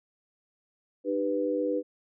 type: chord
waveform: sine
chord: Eb augmented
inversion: none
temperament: equal with one note detuned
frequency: 303.5 / 392 / 493.9 Hz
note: Eb4 / G4 / B4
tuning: -43 / 0 / 0 cents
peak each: -30 / -33 / -28 dBFS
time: 1.04-1.83 s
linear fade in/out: 50 ms
effects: none